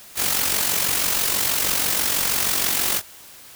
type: noise with amplitude modulation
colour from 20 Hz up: white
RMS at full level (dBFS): -19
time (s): 0.15-3.02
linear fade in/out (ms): 50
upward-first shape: sine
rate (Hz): 46.2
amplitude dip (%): 55
effects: white hiss -44 dBFS RMS until 3.55 s